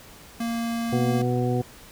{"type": "tone", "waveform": "square", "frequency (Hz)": 231.9, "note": "A#3", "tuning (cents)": -9, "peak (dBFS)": -26, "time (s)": [0.4, 1.22], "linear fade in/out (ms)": 5}
{"type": "harmonic tone", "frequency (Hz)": 123.47, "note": "B2", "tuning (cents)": 0, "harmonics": [1, 2, 3, 4, 6], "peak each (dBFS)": [-24, -27, -29, -30, -32], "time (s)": [0.92, 1.62], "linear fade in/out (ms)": 10}
{"effects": ["pink hiss -47 dBFS RMS until 1.91 s"]}